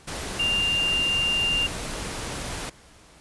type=tone in noise; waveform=sine; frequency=2794 Hz; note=F7; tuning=in tune; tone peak=-21 dBFS; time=0.39-1.67 s; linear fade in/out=10 ms; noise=pink; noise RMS=-32 dBFS; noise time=0.07-2.7 s; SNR=+8 dB; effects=pink hiss -52 dBFS RMS until 3.2 s + resampled to 24000 Hz